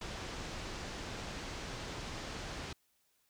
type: low-pass noise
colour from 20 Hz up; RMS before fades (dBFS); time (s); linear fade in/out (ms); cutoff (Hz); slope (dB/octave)
pink; -43; 0.01-2.73; 5; 6700; 24
effects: white hiss -75 dBFS RMS until 3.29 s